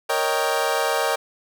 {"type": "chord", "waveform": "25% pulse", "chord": "Eb dominant seventh", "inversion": "second", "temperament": "equal", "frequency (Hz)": [466.2, 554.4, 622.3, 784], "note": ["Bb4", "Db5", "Eb5", "G5"], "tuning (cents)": [0, 0, 0, 0], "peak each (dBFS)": -22, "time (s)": [0.09, 1.16], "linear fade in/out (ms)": 10, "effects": []}